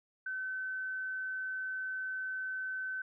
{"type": "tone", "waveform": "sine", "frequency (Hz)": 1525, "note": "G6", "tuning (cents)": -48, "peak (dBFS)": -35, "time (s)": [0.26, 3.02], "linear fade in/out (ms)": 5, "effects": []}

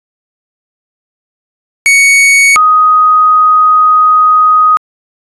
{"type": "tone pair in turn", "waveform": ["45% pulse", "sine"], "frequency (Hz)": [2228, 1250.4], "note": ["C#7", "D#6"], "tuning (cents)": [8, 8], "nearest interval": "minor seventh", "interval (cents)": 1000, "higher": "first", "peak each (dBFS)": -3, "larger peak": "neither", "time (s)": [[1.86, 2.56], [2.56, 4.77]], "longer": "second", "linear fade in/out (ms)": 0, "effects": ["resampled to 24000 Hz"]}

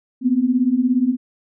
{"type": "beating tone pair", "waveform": "sine", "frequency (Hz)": [240, 257], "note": ["B3", "C4"], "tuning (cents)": [-49, -31], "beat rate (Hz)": 17, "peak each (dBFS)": [-19, -16], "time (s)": [0.21, 1.17], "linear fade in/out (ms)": 50, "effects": []}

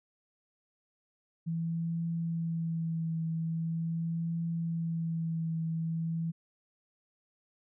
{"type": "tone with vibrato", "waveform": "sine", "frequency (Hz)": 164.81, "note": "E3", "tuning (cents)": 0, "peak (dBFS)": -30, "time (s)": [1.46, 6.32], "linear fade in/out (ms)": 20, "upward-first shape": "triangle", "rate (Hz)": 0.42, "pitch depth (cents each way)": 25, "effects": []}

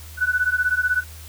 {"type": "beating tone pair", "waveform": "sine", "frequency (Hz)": [1480, 1496], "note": ["F#6", "F#6"], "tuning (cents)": [0, 19], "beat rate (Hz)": 16, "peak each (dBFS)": -21, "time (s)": [0.17, 1.04], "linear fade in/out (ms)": 50, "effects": ["added 79 Hz sine -38 dBFS peak until 1.28 s", "white hiss -44 dBFS RMS until 1.28 s"]}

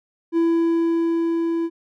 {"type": "tone with level ramp", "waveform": "triangle", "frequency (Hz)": 333.2, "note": "E4", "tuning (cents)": 19, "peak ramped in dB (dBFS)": [-13, -18], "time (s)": [0.32, 1.7], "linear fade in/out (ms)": 50, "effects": []}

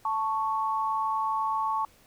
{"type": "tone pair together", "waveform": "sine", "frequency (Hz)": [880.9, 1108.7], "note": ["A5", "C#6"], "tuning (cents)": [2, 0], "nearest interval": "major third", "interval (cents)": 398, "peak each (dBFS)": -28, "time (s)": [0.05, 1.85], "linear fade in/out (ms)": 2, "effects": ["pink hiss -59 dBFS RMS until 2.06 s"]}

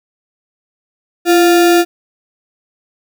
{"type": "tone with sample-and-hold", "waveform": "sine", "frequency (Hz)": 342.6, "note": "F4", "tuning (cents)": -33, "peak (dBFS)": -6, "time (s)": [1.25, 1.85], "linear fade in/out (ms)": 50, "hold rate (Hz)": 1050, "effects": []}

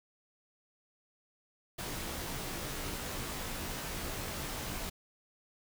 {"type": "noise with comb filter", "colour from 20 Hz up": "pink", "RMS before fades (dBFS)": -39, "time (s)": [1.78, 4.9], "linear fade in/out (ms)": 10, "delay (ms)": 19, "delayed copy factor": -0.75, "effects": []}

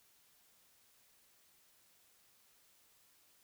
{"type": "silence", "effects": ["white hiss -69 dBFS RMS until 3.43 s"]}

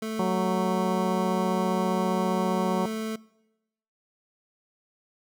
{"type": "tone", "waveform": "25% pulse", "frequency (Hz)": 220, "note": "A3", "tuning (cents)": 0, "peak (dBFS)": -26, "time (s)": [0.02, 3.16], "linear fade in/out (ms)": 5}
{"type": "harmonic tone", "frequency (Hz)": 185, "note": "F#3", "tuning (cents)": 0, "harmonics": [1, 2, 3, 4, 5, 6], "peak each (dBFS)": [-27, -30, -32, -33, -34, -35], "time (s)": [0.19, 2.86], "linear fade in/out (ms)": 5}
{"effects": ["noise-tail reverb RT60 0.9 s tail -22 dB re dry"]}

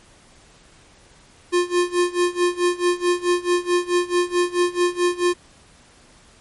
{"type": "tone with tremolo", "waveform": "square", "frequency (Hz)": 353.6, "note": "F4", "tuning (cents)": 22, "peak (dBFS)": -15, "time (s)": [1.52, 5.34], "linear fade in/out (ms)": 20, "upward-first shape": "sine", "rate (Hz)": 4.6, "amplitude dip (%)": 90, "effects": ["pink hiss -51 dBFS RMS until 6.4 s", "MP3 48 kbps"]}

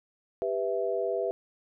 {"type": "chord", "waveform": "sine", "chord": "E minor", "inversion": "first", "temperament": "just", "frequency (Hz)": [395.6, 494.4, 659.3], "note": ["G4", "B4", "E5"], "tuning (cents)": [16, 2, 0], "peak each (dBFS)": -31, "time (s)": [0.42, 1.31], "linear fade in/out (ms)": 0, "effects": []}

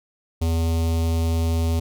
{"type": "tone with notch filter", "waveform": "square", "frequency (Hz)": 82.3, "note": "E2", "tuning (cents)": -2, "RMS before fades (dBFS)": -21, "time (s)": [0.41, 1.8], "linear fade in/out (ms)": 10, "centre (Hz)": 1600, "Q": 0.76, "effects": []}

